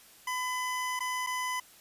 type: tone with dropouts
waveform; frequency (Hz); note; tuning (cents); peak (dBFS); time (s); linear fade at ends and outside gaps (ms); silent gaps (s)
25% pulse; 1006; B5; +32; -27; 0.27-1.6; 5; 0.993-1.004 / 1.265-1.27
effects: white hiss -56 dBFS RMS until 1.8 s + resampled to 32000 Hz